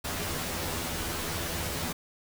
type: noise with comb filter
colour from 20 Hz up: pink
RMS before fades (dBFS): -33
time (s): 0.04-1.93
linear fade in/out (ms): 10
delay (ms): 12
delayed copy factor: +0.8
effects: none